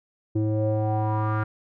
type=tone with low-pass filter sweep; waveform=square; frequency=107.9 Hz; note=A2; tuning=33 cents flat; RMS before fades=-24 dBFS; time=0.35-1.44 s; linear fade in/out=10 ms; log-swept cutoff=370 to 1400 Hz; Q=4.7; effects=none